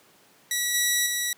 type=tone with level steps; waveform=10% pulse; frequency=1939 Hz; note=B6; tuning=32 cents flat; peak=-15 / -12 / -16 dBFS; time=0.51-1.33 s; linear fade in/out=2 ms; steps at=0.74 / 1.06 s; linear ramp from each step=5 ms; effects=pink hiss -57 dBFS RMS until 1.37 s + high-pass 200 Hz 12 dB/octave